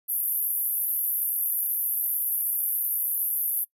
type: band-pass noise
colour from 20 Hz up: pink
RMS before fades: -27 dBFS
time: 0.08-3.65 s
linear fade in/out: 20 ms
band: 11000 to 14000 Hz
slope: 96 dB/octave
effects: noise-tail reverb RT60 0.1 s tail -24 dB re dry